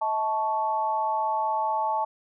sine tone with amplitude modulation, 875 Hz, A5, 10 cents flat, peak -19 dBFS, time 0.01-2.05 s, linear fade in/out 10 ms, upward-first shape sine, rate 236 Hz, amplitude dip 90%, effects none

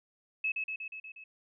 sine tone with echo, 2588 Hz, E7, 32 cents flat, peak -28 dBFS, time 0.44-0.52 s, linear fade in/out 5 ms, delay 120 ms, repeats 6, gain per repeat -3 dB, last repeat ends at 1.24 s, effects none

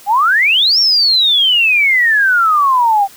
sine exponential two-way sweep, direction up then down, 770 to 5588 to 770 Hz, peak -8 dBFS, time 0.06-3.08 s, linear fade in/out 50 ms, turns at 0.79 s, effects white hiss -40 dBFS RMS until 3.16 s

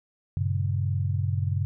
sine tone cluster, 96.2 / 117.9 / 138.6 Hz, G2 / A#2 / C#3, -32 / +20 / 0 cents, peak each -25 / -32 / -29 dBFS, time 0.37-1.65 s, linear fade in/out 0 ms, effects none

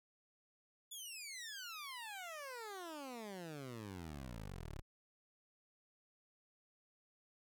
15% pulse exponential sweep, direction down, 3500 to 32.64 Hz, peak -40 dBFS, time 0.91-4.82 s, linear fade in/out 10 ms, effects none

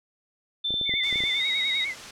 sine tone with pitch glide, 3547 to 3780 Hz, A7 to A#7, +13 to +23 cents, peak -24 dBFS, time 0.64-1.85 s, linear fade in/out 10 ms, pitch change +110 cents, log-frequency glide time 1.37-1.44 s
clicks, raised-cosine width 2 ms, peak -24 dBFS, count 9, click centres 0.706 / 0.741 / 0.813 / 0.894 / 0.939 / 1.127 / 1.158 / 1.205 / 1.238 s
sine tone with vibrato, 2127 Hz, C7, 28 cents sharp, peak -27 dBFS, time 0.85-1.95 s, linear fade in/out 50 ms, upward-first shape sine, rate 10 Hz, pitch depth 93 cents each way
white noise, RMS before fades -39 dBFS, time 1.03-2.11 s, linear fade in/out 5 ms
effects low-pass 6000 Hz 12 dB/octave

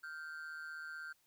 triangle ring-modulated tone, 1480 Hz, F#6, in tune, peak -39 dBFS, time 0.03-1.13 s, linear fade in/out 10 ms, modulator 78 Hz, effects white hiss -74 dBFS RMS until 1.26 s

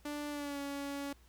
sawtooth tone with pitch glide, 293.7 to 281.4 Hz, D4 to C#4, 0 to +26 cents, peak -34 dBFS, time 0.05-1.13 s, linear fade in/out 5 ms, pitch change -74 cents, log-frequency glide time 0.3-0.59 s, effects added 60 Hz sine -61 dBFS peak until 1.28 s + pink hiss -67 dBFS RMS until 1.28 s

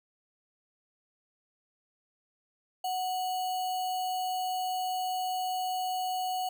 sine tone with sample-and-hold, 740 Hz, F#5, in tune, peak -29 dBFS, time 2.84-6.49 s, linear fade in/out 5 ms, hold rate 3675 Hz, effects none

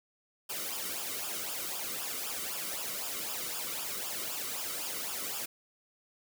white noise with flanger, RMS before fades -37 dBFS, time 0.49-5.46 s, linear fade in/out 10 ms, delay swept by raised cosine 0.48 to 1.21 ms, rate 3.9 Hz, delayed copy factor -0.7, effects none

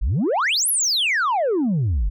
sine exponential two-way sweep, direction up then down, 41.5 to 11760 to 41.5 Hz, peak -15 dBFS, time 0.01-2.1 s, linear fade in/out 20 ms, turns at 0.69 s, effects tanh soft clip ceiling -16 dBFS

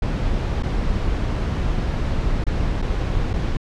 brown noise with dropouts, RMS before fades -21 dBFS, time 0.02-3.57 s, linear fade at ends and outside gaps 5 ms, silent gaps 0.626-0.632 / 2.44-2.466 / 2.819-2.823 / 3.333-3.337 s, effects low-pass 5000 Hz 12 dB/octave

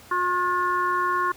harmonic tone with a mistuned harmonic, 359 Hz, F4, 48 cents sharp, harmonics 1 / 3 / 4 / 5, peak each -31 / -22 / -28 / -33 dBFS, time 0.11-1.32 s, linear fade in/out 5 ms, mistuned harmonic 5, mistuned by -45 cents, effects pink hiss -48 dBFS RMS until 1.36 s + high-pass 60 Hz 12 dB/octave

